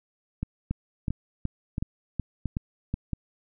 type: two click trains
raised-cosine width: 5 ms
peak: -15 / -16 dBFS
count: 7 / 5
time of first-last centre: 0.71-2.94 / 0.43-3.133 s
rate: 2.69 / 1.48 Hz
effects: none